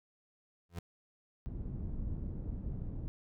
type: tone with exponential growth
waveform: 30% pulse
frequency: 85.9 Hz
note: F2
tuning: 28 cents flat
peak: -33 dBFS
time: 0.69-0.79 s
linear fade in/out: 5 ms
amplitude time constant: 21 ms
type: low-pass noise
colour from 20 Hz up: pink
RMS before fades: -39 dBFS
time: 1.46-3.08 s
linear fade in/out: 0 ms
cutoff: 200 Hz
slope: 12 dB/octave
effects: none